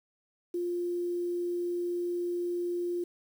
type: tone with quantisation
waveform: sine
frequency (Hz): 350.3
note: F4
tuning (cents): +5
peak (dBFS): -29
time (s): 0.54-3.04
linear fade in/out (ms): 5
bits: 9
effects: none